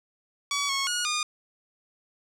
10% pulse tone with pitch steps, 1136 / 1097 / 1445 / 1219 Hz, C#6 / C#6 / F#6 / D#6, +42 / -18 / -41 / -36 cents, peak -17 dBFS, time 0.51-1.23 s, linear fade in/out 2 ms, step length 180 ms, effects low-pass 10000 Hz 12 dB/octave

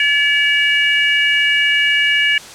harmonic tone, 572 Hz, D5, 46 cents flat, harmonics 3 / 4 / 5, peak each -16 / -16 / -16 dBFS, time 0-2.38 s, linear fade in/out 2 ms, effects white hiss -35 dBFS RMS until 2.54 s + low-pass 8000 Hz 12 dB/octave

